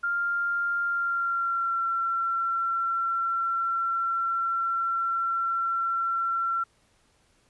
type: tone with pitch glide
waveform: sine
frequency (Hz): 1396.9 to 1357.1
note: F6 to E6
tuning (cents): 0 to +50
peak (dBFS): -24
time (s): 0.03-6.64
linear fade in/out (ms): 10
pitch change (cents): -50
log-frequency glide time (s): 0.84-1.84
effects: pink hiss -65 dBFS RMS until 7.49 s + resampled to 24000 Hz